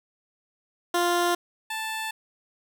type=tone pair in turn; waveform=15% pulse; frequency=349.2 / 879.9 Hz; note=F4 / A5; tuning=0 / 0 cents; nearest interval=octave + major third; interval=1600 cents; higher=second; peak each=-15 / -23 dBFS; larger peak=first; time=0.94-1.35 / 1.7-2.11 s; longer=neither; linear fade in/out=5 ms; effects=none

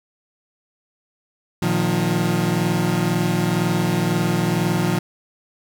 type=chord; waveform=30% pulse; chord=Bb suspended fourth; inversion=none; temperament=equal with one note detuned; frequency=116.54 / 155.56 / 177.56 Hz; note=Bb2 / Eb3 / F3; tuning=0 / 0 / +29 cents; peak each=-22 / -20 / -18 dBFS; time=1.62-4.99 s; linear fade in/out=5 ms; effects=none

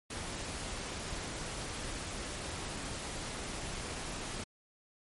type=noise; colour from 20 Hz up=pink; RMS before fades=-40 dBFS; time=0.1-4.44 s; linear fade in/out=5 ms; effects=MP3 48 kbps

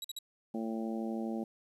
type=tone bursts; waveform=sawtooth; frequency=3875 Hz; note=B7; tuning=34 cents flat; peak=-35 dBFS; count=3; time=0.02-0.188 s; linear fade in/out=2 ms; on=24 ms; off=48 ms
type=harmonic tone; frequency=112.4 Hz; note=A2; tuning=37 cents sharp; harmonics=2 / 3 / 4 / 5 / 6 / 7; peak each=-35 / -40 / -46 / -45 / -49 / -47 dBFS; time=0.54-1.44 s; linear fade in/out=5 ms
effects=resampled to 32000 Hz + 11-bit

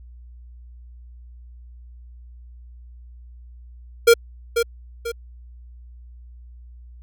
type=tone with echo; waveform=square; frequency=466.2 Hz; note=A#4; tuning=in tune; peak=-9 dBFS; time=4.07-4.14 s; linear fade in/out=10 ms; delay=490 ms; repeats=2; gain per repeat=-8 dB; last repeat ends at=5.12 s; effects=added 60 Hz sine -40 dBFS peak until 7.02 s

